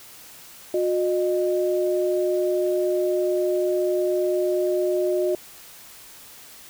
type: tone pair together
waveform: sine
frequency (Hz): 361.7 / 613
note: F#4 / D#5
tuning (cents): -39 / -26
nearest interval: major sixth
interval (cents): 913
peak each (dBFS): -21 / -24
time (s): 0.74-5.35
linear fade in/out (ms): 2
effects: white hiss -45 dBFS RMS until 6.69 s